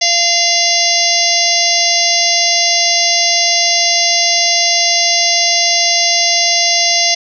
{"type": "harmonic tone with a mistuned harmonic", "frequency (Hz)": 687, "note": "F5", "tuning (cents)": -29, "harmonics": [1, 3, 4, 5, 6, 7, 8, 9], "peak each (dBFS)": [-19, -18, -21, -21, -21, -16, -17, -16], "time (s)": [0.01, 7.15], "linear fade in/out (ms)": 10, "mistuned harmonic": 4, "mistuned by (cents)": 39, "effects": []}